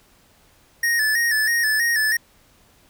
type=tone with vibrato; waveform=square; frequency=1802 Hz; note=A6; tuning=41 cents sharp; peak=-18 dBFS; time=0.83-2.17 s; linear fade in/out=5 ms; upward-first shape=square; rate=3.1 Hz; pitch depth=61 cents each way; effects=pink hiss -56 dBFS RMS until 2.89 s